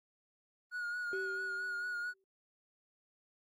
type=tone with vibrato; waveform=triangle; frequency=1444 Hz; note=F#6; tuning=43 cents flat; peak=-34 dBFS; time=0.71-2.14 s; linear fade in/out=50 ms; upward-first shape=sine; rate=4.5 Hz; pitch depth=32 cents each way
type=tone with exponential decay; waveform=sine; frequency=384.3 Hz; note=G4; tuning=34 cents flat; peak=-35 dBFS; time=1.13-2.24 s; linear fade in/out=1 ms; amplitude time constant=240 ms
effects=tanh soft clip ceiling -27 dBFS + Opus 24 kbps